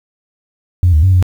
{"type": "tone with pitch steps", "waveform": "sine", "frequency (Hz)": [89, 76.6, 94, 91], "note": ["F2", "D#2", "F#2", "F#2"], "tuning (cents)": [33, -27, 28, -28], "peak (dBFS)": -5, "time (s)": [0.83, 1.226], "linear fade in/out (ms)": 0, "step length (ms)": 99, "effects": ["tanh soft clip ceiling -2 dBFS", "7-bit"]}